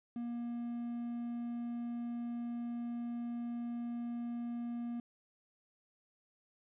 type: tone with quantisation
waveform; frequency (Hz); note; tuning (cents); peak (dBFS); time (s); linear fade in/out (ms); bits
triangle; 237.4; A#3; +32; -35; 0.16-5; 2; 10
effects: resampled to 8000 Hz